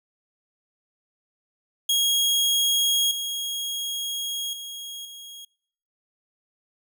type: tone with level steps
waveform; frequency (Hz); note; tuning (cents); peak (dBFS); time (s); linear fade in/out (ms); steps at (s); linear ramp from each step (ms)
sawtooth; 3286; G#7; -19; -16 / -24 / -31 / -36; 1.89-5.45; 5; 3.11 / 4.53 / 5.05; 2
effects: noise-tail reverb RT60 0.7 s tail -26 dB re dry